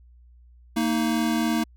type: tone pair together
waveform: square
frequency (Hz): 229.4 / 312.8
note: A#3 / D#4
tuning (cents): -28 / +9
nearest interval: perfect fourth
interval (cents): 537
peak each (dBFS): -24 / -26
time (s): 0.76-1.64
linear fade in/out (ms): 10
effects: added 60 Hz sine -49 dBFS peak until 1.76 s